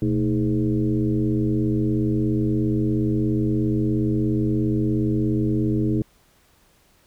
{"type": "tone with frequency modulation", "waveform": "sine", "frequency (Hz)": 220, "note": "A3", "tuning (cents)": 0, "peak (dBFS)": -18, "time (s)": [0.02, 6.02], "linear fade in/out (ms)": 2, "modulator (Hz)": 97, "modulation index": 1.6, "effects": ["pink hiss -59 dBFS RMS until 7.06 s"]}